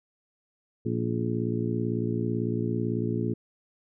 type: harmonic tone with a mistuned harmonic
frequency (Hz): 58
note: A#1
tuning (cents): -8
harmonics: 2 / 3 / 4 / 5 / 6 / 7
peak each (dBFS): -30 / -34 / -31 / -35 / -33 / -35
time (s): 0.85-3.34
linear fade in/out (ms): 10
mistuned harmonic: 7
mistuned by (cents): +62
effects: none